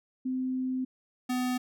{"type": "tone pair in turn", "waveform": ["sine", "square"], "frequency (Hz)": [257.8, 251.2], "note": ["C4", "B3"], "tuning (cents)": [-26, 30], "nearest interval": "unison", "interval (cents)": 44, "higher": "first", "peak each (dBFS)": -28, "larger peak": "neither", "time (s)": [[0.25, 0.85], [1.29, 1.58]], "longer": "first", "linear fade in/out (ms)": 10, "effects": []}